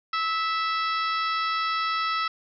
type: harmonic tone with a mistuned harmonic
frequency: 659.3 Hz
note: E5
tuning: in tune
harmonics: 2 / 3 / 4 / 5 / 6 / 7 / 8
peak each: -25 / -33 / -36 / -38 / -37 / -40 / -37 dBFS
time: 0.13-2.28 s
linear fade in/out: 5 ms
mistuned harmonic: 2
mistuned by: -23 cents
effects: none